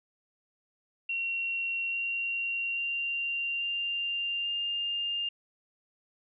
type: tone with pitch steps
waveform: sine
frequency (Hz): 2738 / 2755 / 2773 / 2791 / 2808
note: F7 / F7 / F7 / F7 / F7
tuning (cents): -35 / -24 / -13 / -2 / +9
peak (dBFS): -29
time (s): 1.09-5.29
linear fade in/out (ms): 5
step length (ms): 840
effects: none